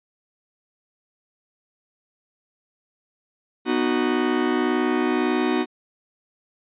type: chord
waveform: 45% pulse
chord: B major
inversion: none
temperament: just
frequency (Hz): 246.9 / 308.7 / 370.4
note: B3 / D#4 / F#4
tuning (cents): 0 / -14 / +2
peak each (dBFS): -24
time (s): 3.65-5.66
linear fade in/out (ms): 50
effects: resampled to 8000 Hz

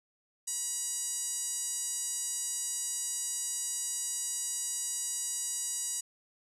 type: tone with band-pass filter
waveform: 5% pulse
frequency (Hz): 965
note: B5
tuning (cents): -40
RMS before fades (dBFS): -35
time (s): 0.47-6.01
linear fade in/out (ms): 10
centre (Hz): 7900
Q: 3.1
effects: none

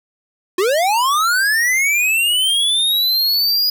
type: linear sweep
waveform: square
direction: up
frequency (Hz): 345.6 to 4942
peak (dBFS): -14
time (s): 0.58-3.7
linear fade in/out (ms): 5
effects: 8-bit

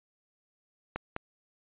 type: clicks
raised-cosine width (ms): 0.5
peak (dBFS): -18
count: 2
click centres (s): 0.96 / 1.164
effects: resampled to 8000 Hz

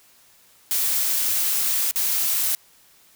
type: noise with dropouts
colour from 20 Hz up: blue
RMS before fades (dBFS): -22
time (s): 0.71-2.55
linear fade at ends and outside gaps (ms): 0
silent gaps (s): 1.911-1.959
effects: white hiss -55 dBFS RMS until 3.15 s

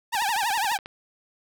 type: tone with vibrato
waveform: sawtooth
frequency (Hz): 861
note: A5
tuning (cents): -38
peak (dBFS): -19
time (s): 0.12-0.78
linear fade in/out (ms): 20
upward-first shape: triangle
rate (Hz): 12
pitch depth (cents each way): 220
type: click train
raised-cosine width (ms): 0.3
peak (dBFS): -21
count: 11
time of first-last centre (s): 0.15-0.859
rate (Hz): 14.1
effects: none

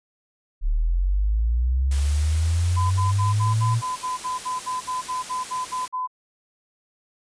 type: linear sweep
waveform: sine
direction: up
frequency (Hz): 34.7 to 116.54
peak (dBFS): -18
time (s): 0.61-3.82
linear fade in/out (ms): 50
type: noise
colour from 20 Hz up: white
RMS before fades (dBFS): -36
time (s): 1.91-5.88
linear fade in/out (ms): 5
type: tone bursts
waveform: sine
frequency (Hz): 1012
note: B5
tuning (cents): +42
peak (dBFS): -24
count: 16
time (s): 2.76-6.075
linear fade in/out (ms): 20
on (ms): 150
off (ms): 61
effects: resampled to 22050 Hz

